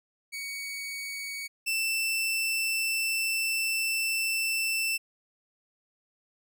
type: tone pair in turn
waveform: sawtooth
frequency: 2243 / 2667 Hz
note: C#7 / E7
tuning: +20 / +20 cents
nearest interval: minor third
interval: 300 cents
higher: second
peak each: -31 / -23 dBFS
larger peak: second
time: 0.32-1.48 / 1.66-4.98 s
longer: second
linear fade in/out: 20 ms
effects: none